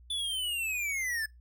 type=linear sweep; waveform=square; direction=down; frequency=3492 to 1712 Hz; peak=-31 dBFS; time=0.1-1.26 s; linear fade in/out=5 ms; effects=noise-tail reverb RT60 0.2 s tail -24 dB re dry + added 60 Hz sine -52 dBFS peak until 1.4 s